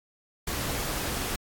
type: noise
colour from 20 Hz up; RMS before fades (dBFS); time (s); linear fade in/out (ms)
pink; -31; 0.47-1.36; 5
effects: AAC 64 kbps